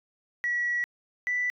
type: tone pair in turn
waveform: sine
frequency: 1931 / 1977.3 Hz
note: B6 / B6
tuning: -39 / +2 cents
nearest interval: unison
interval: 41 cents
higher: second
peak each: -24 dBFS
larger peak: neither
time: 0.44-0.84 / 1.27-1.5 s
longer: first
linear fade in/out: 0 ms
effects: tanh soft clip ceiling -20 dBFS